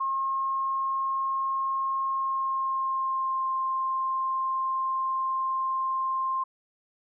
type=tone with pitch glide; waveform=sine; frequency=1074 to 1054.9 Hz; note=C6 to C6; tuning=+45 to +14 cents; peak=-25 dBFS; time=0-6.44 s; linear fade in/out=10 ms; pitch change=-31 cents; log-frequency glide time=2.09-3.49 s; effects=none